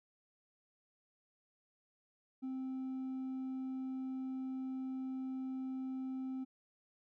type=tone with hard clipping; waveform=sine; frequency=261.6 Hz; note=C4; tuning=in tune; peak=-39 dBFS; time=2.42-6.45 s; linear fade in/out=20 ms; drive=2 dB; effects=none